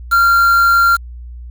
triangle tone with quantisation, 1383 Hz, F6, 17 cents flat, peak -6 dBFS, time 0.11-0.97 s, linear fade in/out 20 ms, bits 4, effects added 60 Hz sine -28 dBFS peak until 1.5 s

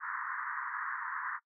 pink band-pass noise, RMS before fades -38 dBFS, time 0-1.4 s, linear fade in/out 50 ms, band 970 to 1900 Hz, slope 96 dB/octave, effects noise-tail reverb RT60 0.1 s tail -22 dB re dry

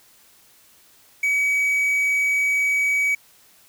triangle tone with quantisation, 2271 Hz, C#7, 41 cents sharp, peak -16 dBFS, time 1.23-3.15 s, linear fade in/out 5 ms, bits 7, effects white hiss -54 dBFS RMS until 3.68 s

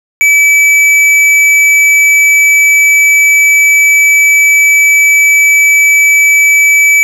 sine tone with hard clipping, 2300 Hz, D7, 37 cents flat, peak -5 dBFS, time 0.21-7.03 s, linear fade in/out 0 ms, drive 9 dB, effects none

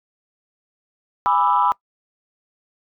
sine chord, E dominant seventh, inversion first, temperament just, 824.1 / 988.9 / 1186.7 / 1318.5 Hz, G#5 / B5 / D6 / E6, -14 / +2 / +18 / 0 cents, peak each -21 / -17 / -22 / -22 dBFS, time 1.26-1.72 s, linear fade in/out 0 ms, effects noise-tail reverb RT60 0.1 s tail -22 dB re dry + tanh soft clip ceiling -5 dBFS

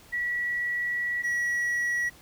sine / triangle tone pair in turn, 1937 / 1926.7 Hz, B6 / B6, -34 / -43 cents, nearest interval unison, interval 9 cents, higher first, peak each -26 / -23 dBFS, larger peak second, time 0.12-1.23 / 1.23-2.1 s, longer first, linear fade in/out 20 ms, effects pink hiss -53 dBFS RMS until 2.21 s

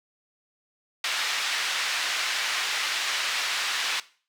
pink band-pass noise, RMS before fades -28 dBFS, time 1.04-4 s, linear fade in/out 2 ms, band 1700 to 4800 Hz, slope 12 dB/octave, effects noise-tail reverb RT60 0.4 s tail -18 dB re dry

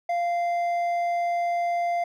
sine tone with hard clipping, 694 Hz, F5, 11 cents flat, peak -24 dBFS, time 0.09-2.04 s, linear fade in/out 5 ms, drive 5 dB, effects none

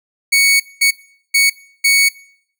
sawtooth tone bursts at uneven times, 2227 Hz, C#7, 7 cents sharp, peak -6 dBFS, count 4, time 0.32-0.6 / 0.81-0.91 / 1.34-1.5 / 1.84-2.09 s, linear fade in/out 10 ms, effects noise-tail reverb RT60 0.7 s tail -24 dB re dry

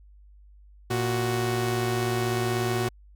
sawtooth tone pair together, 116.54 / 370 Hz, A#2 / F#4, 0 / 0 cents, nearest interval octave + minor sixth, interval 2000 cents, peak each -23 dBFS, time 0.9-2.89 s, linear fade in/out 10 ms, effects added 50 Hz sine -49 dBFS peak until 3.15 s

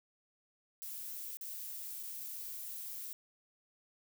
violet noise with dropouts, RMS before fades -44 dBFS, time 0.82-3.13 s, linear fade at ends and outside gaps 0 ms, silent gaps 1.37-1.411 / 2.029-2.034 s, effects none

